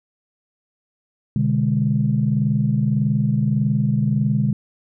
sine tone cluster, 125.5 / 147.2 / 205.7 Hz, B2 / D3 / G#3, +28 / +4 / -16 cents, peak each -20 dBFS, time 1.36-4.53 s, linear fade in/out 2 ms, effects tanh soft clip ceiling -6 dBFS

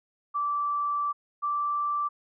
sine tone pair in turn, 1164 / 1169.9 Hz, D6 / D6, -16 / -7 cents, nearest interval unison, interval 9 cents, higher second, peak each -25 dBFS, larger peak neither, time 0.34-1.13 / 1.42-2.09 s, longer first, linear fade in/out 20 ms, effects none

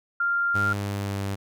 sine tone, 1394 Hz, F6, 4 cents flat, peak -21 dBFS, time 0.2-0.73 s, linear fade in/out 5 ms
sawtooth tone with pitch glide, 101.4 to 98.86 Hz, G#2 to G2, -41 to +15 cents, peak -23 dBFS, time 0.54-1.36 s, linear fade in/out 20 ms, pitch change -44 cents, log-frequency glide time 0.66-1.24 s
effects none

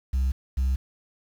sine tone pair in turn, 65.41 / 65.41 Hz, C2 / C2, 0 / 0 cents, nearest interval unison, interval 0 cents, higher neither, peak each -18 dBFS, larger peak neither, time 0.13-0.32 / 0.57-0.76 s, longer neither, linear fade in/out 10 ms, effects tanh soft clip ceiling -20 dBFS + 8-bit

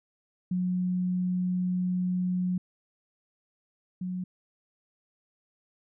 sine tone pair in turn, 181.5 / 182.47 Hz, F#3 / F#3, -33 / -24 cents, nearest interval unison, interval 9 cents, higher second, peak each -25 / -30 dBFS, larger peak first, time 0.51-2.58 / 4.01-4.24 s, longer first, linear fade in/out 5 ms, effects none

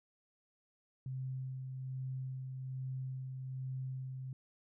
sine tone with tremolo, 130.7 Hz, C3, 1 cent flat, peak -37 dBFS, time 1.06-4.33 s, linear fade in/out 2 ms, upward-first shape sine, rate 1.2 Hz, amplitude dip 35%, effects none

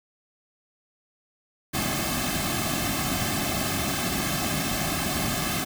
pink noise with comb filter, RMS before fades -27 dBFS, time 1.73-5.65 s, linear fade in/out 20 ms, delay 2.1 ms, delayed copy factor -0.9, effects none

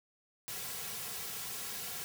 white noise with comb filter, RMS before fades -41 dBFS, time 0.48-2.04 s, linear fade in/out 0 ms, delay 3.3 ms, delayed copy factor -0.7, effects none

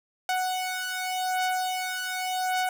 sawtooth beating tone pair, 740 / 740.87 Hz, F#5 / F#5, 0 / +2 cents, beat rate 0.87 Hz, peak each -27 / -25 dBFS, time 0.29-2.69 s, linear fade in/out 2 ms, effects none

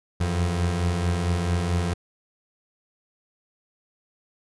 30% pulse beating tone pair, 83.4 / 87.9 Hz, E2 / F2, +21 / +12 cents, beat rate 4.5 Hz, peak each -27 / -20 dBFS, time 0.2-1.94 s, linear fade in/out 10 ms, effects resampled to 24000 Hz

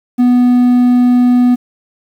triangle tone, 246.5 Hz, B3, 3 cents flat, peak -4 dBFS, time 0.18-1.56 s, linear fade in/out 20 ms, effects 7-bit

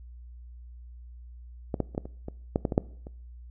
clicks, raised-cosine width 2 ms, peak -15 / -12 / -26 / -14 / -26 / -22 / -10 / -12 / -16 / -6 / -28 dBFS, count 11, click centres 1.742 / 1.803 / 1.949 / 1.979 / 2.055 / 2.284 / 2.559 / 2.652 / 2.722 / 2.779 / 3.069 s, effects noise-tail reverb RT60 0.6 s tail -22 dB re dry + added 60 Hz sine -43 dBFS peak until 3.5 s

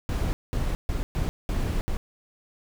brown noise bursts at uneven times, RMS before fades -26 dBFS, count 6, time 0.09-0.33 / 0.53-0.75 / 0.89-1.03 / 1.15-1.29 / 1.49-1.81 / 1.88-1.97 s, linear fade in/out 0 ms, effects none

